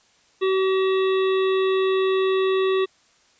harmonic tone, 380.6 Hz, F#4, 49 cents sharp, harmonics 1 / 3 / 5 / 7 / 9 / 10, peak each -18 / -29 / -34 / -35 / -37 / -37 dBFS, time 0.41-2.86 s, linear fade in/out 20 ms, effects white hiss -59 dBFS RMS until 3.39 s + resampled to 16000 Hz

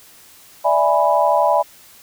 sine chord, E dominant seventh, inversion third, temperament equal, 587.3 / 659.3 / 830.6 / 987.8 Hz, D5 / E5 / G#5 / B5, 0 / 0 / 0 / 0 cents, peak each -18 dBFS, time 0.64-1.63 s, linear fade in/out 20 ms, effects white hiss -46 dBFS RMS until 2.02 s

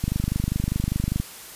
click train, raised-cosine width 5 ms, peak -11 dBFS, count 30, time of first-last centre 0.04-1.2 s, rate 25 Hz, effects white hiss -41 dBFS RMS until 1.55 s + resampled to 32000 Hz

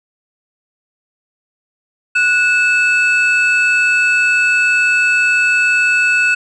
triangle tone pair together, 1471 / 2619 Hz, F#6 / E7, -11 / -12 cents, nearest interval minor seventh, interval 999 cents, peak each -11 dBFS, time 2.15-6.35 s, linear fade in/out 10 ms, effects tanh soft clip ceiling -1 dBFS + resampled to 24000 Hz

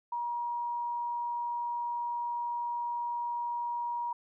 sine tone, 953 Hz, A#5, 38 cents sharp, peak -31 dBFS, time 0.12-4.13 s, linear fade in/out 5 ms, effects none

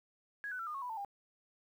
sine tone with pitch steps, 1661.2 / 1497.2 / 1349.3 / 1216.1 / 1096 / 987.8 / 890.2 / 802.3 Hz, G#6 / F#6 / E6 / D#6 / C#6 / B5 / A5 / G5, 0 / +20 / +40 / -40 / -20 / 0 / +20 / +40 cents, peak -38 dBFS, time 0.44-1.048 s, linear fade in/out 0 ms, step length 76 ms, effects 11-bit

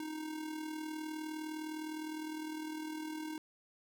square tone with amplitude modulation, 311.1 Hz, D#4, in tune, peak -38 dBFS, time 0-3.38 s, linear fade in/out 2 ms, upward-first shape sine, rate 39.7 Hz, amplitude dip 50%, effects none

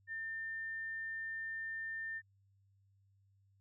sine tone, 1800 Hz, A6, 39 cents sharp, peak -39 dBFS, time 0.07-2.22 s, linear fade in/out 50 ms, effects added 98 Hz sine -68 dBFS peak until 3.6 s

